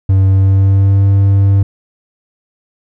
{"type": "tone with pitch glide", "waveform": "triangle", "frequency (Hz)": [96, 98.58], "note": ["G2", "G2"], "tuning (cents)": [-36, 10], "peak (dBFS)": -4, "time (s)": [0.09, 1.63], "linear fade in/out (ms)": 5, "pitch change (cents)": 46, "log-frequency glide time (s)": [0.28, 1.04], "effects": []}